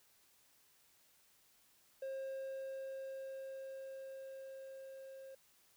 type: tone with level ramp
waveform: triangle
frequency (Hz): 535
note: C5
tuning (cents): +38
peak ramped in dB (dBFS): -38 to -48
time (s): 2.02-5.35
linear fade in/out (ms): 5
effects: white hiss -70 dBFS RMS until 5.76 s